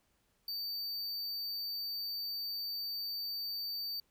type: tone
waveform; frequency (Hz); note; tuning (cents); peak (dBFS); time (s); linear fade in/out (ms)
square; 4602; D8; -36; -37; 0.48-4; 2
effects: pink hiss -75 dBFS RMS until 4.1 s